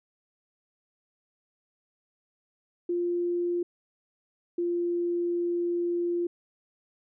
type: tone pair in turn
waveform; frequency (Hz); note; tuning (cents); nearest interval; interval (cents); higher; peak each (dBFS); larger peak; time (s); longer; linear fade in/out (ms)
sine; 349.2 / 347; F4 / F4; 0 / -11; unison; 11; first; -25; neither; 2.89-3.63 / 4.58-6.27; second; 5
effects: none

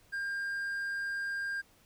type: tone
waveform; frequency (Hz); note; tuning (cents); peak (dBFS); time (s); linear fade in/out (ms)
triangle; 1602; G6; +37; -31; 0.12-1.62; 20
effects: pink hiss -64 dBFS RMS until 1.85 s

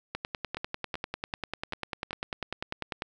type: two click trains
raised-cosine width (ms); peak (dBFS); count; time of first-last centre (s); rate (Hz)
0.3; -19 / -16; 5 / 30; 0.57-2.108 / 0.15-3.021; 2.6 / 10.1
effects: none

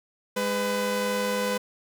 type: tone pair together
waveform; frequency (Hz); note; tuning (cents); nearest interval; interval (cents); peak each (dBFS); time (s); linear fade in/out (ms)
sawtooth; 205.1 / 501.8; G#3 / B4; -21 / +28; octave + minor third; 1549; -26 / -22; 0.36-1.58; 10
effects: none

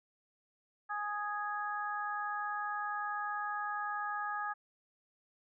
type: harmonic tone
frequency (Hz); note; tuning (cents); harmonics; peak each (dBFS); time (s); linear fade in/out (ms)
415.3; G#4; 0; 2 / 3 / 4; -39 / -38 / -40; 0.89-4.54; 20
effects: none

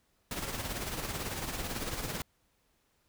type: noise with tremolo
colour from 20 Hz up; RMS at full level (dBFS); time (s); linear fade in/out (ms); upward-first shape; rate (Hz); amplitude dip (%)
pink; -35; 0.31-2.22; 2; sine; 18; 50
effects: pink hiss -73 dBFS RMS until 3.08 s

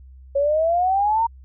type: exponential sweep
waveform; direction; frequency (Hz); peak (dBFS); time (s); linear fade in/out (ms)
sine; up; 550 to 935; -16; 0.35-1.27; 10
effects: added 65 Hz sine -41 dBFS peak until 1.44 s

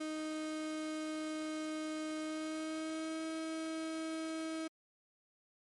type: tone with pitch glide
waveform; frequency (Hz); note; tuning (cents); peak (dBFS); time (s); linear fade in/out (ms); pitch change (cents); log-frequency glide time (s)
35% pulse; 311.1 to 320.2; D#4 to D#4; 0 to +50; -36; 0-4.68; 10; +50; 2.2-3.27
effects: MP3 48 kbps

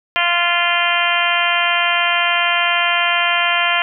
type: harmonic tone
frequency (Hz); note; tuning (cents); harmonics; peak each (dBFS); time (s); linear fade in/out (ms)
346.9; F4; -12; 2 / 3 / 4 / 5 / 6 / 7 / 8 / 9; -22 / -22 / -22 / -22 / -22 / -22 / -22 / -22; 0.16-3.82; 0
effects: none

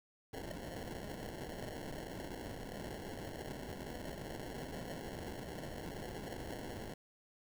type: noise with sample-and-hold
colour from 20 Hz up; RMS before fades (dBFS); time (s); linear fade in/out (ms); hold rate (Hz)
violet; -45; 0.33-6.94; 5; 1225
effects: none

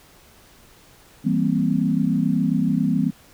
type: chord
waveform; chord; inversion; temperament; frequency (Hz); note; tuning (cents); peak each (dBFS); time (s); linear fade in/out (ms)
sine; C dominant seventh; first; equal with one note detuned; 164.81 / 196 / 234.3 / 261.6; E3 / G3 / Bb3 / C4; 0 / 0 / +9 / 0; -23; 1.24-3.11; 20
effects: pink hiss -51 dBFS RMS until 3.33 s

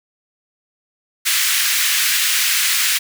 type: high-pass noise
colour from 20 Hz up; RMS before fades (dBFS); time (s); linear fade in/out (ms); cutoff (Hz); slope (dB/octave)
pink; -17; 1.25-2.99; 20; 1700; 24
effects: none

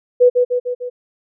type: tone with echo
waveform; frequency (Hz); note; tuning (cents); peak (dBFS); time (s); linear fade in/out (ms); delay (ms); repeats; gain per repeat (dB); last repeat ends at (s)
sine; 493.9; B4; 0; -6; 0.2-0.3; 20; 150; 4; -4; 0.9
effects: none

